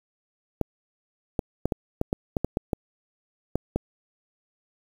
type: clicks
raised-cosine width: 2 ms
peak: -10 dBFS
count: 12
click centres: 0.613 / 1.392 / 1.656 / 1.722 / 2.014 / 2.129 / 2.368 / 2.446 / 2.571 / 2.732 / 3.556 / 3.76 s
effects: 7-bit